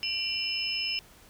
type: tone cluster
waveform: sine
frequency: 2386 / 2751 / 2981 / 5210 Hz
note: D7 / F7 / F#7 / E8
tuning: +27 / -27 / +12 / -21 cents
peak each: -40 / -33 / -34 / -32 dBFS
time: 0.03-0.99 s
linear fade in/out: 0 ms
effects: pink hiss -55 dBFS RMS until 1.29 s